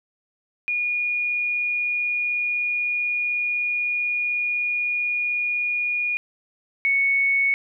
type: tone pair in turn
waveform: sine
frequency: 2441 / 2216 Hz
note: D#7 / C#7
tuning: -34 / -1 cents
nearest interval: major second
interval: 167 cents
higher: first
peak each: -21 / -17 dBFS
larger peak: second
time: 0.68-6.17 / 6.85-7.54 s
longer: first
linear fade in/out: 0 ms
effects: none

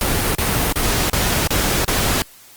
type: noise bursts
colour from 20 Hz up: pink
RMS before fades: -18 dBFS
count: 6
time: 0.01-2.22 s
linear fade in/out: 0 ms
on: 340 ms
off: 34 ms
effects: white hiss -45 dBFS RMS until 2.56 s + Opus 32 kbps

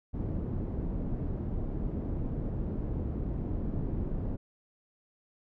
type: low-pass noise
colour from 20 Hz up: pink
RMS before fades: -33 dBFS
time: 0.13-4.37 s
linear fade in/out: 20 ms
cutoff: 310 Hz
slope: 12 dB/octave
effects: none

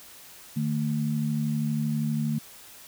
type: tone pair together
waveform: sine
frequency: 151.1 / 223.7 Hz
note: D3 / A3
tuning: +50 / +29 cents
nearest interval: perfect fifth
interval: 679 cents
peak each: -27 dBFS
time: 0.56-2.39 s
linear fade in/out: 10 ms
effects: white hiss -48 dBFS RMS until 2.87 s

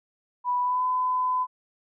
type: tone with pitch glide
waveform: sine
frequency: 986 to 1009.6 Hz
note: B5 to B5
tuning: -3 to +38 cents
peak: -22 dBFS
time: 0.44-1.47 s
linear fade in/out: 50 ms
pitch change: +41 cents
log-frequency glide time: 0.61-0.84 s
effects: none

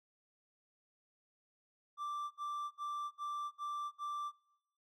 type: tone bursts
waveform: triangle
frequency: 1174.7 Hz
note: D6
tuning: in tune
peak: -36 dBFS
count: 6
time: 1.97-4.32 s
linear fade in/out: 50 ms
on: 340 ms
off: 62 ms
effects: noise-tail reverb RT60 0.9 s tail -23 dB re dry

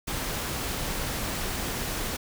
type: noise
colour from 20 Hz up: pink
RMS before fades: -31 dBFS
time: 0.07-2.17 s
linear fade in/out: 10 ms
effects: none

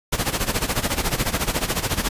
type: noise with tremolo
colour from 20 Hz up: pink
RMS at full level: -20 dBFS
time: 0.12-2.09 s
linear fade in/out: 10 ms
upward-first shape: sine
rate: 14 Hz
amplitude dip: 80%
effects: resampled to 32000 Hz

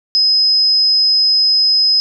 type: tone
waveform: sine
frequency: 5070 Hz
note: D#8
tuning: 32 cents sharp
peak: -9 dBFS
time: 0.15-2 s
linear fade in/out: 0 ms
effects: none

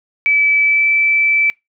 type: tone with pitch glide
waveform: sine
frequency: 2302 to 2319 Hz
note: D7 to D7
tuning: -35 to -22 cents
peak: -10 dBFS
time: 0.26-1.5 s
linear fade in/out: 0 ms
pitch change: +13 cents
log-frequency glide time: 0.6-0.87 s
effects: noise-tail reverb RT60 0.2 s tail -26 dB re dry

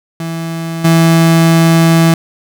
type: tone with level steps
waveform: 35% pulse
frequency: 164.81 Hz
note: E3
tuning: in tune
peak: -16 / -4 dBFS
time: 0.2-2.14 s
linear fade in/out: 2 ms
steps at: 0.84 s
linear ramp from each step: 10 ms
effects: none

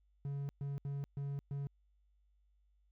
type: tone bursts at uneven times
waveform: triangle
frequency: 140.5 Hz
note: C#3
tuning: 24 cents sharp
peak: -35 dBFS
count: 5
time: 0.25-0.49 / 0.61-0.78 / 0.85-1.04 / 1.17-1.39 / 1.51-1.67 s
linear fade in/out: 0 ms
effects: added 50 Hz sine -69 dBFS peak until 2.91 s

